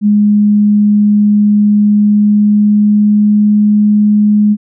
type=tone with pitch glide; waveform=sine; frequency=207.7 to 209.1 Hz; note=G#3 to G#3; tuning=0 to +12 cents; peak=-5 dBFS; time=0.01-4.57 s; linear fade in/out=50 ms; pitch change=+12 cents; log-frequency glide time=1.8-3.54 s; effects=none